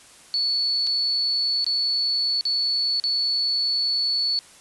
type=tone with dropouts; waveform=sine; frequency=4435 Hz; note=C#8; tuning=in tune; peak=-20 dBFS; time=0.34-4.39 s; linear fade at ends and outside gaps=0 ms; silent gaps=0.867-0.871 / 1.644-1.665 / 2.41-2.453 / 2.999-3.039 s; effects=white hiss -49 dBFS RMS until 4.6 s + resampled to 24000 Hz